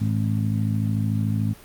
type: harmonic tone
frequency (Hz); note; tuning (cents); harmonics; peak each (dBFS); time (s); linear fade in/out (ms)
53.6; A1; -45; 2 / 3 / 4 / 5; -22 / -29 / -26 / -32; 0-1.54; 20
effects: pink hiss -47 dBFS RMS until 1.64 s + Opus 48 kbps